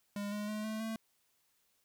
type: tone with pitch steps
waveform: square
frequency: 203.5 / 208.1 / 212.9 / 217.7 / 222.7 Hz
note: G#3 / G#3 / G#3 / A3 / A3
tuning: -35 / +4 / +43 / -18 / +21 cents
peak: -37 dBFS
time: 0.16-0.96 s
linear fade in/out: 2 ms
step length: 160 ms
effects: white hiss -75 dBFS RMS until 1.84 s